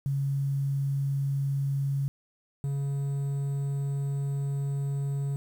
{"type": "tone pair in turn", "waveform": ["sine", "triangle"], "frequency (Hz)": [138.59, 139.72], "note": ["C#3", "C#3"], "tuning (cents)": [0, 14], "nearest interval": "unison", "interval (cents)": 14, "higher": "second", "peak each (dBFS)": -25, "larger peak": "neither", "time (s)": [[0.06, 2.08], [2.64, 5.36]], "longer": "second", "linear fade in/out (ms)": 0, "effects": ["9-bit"]}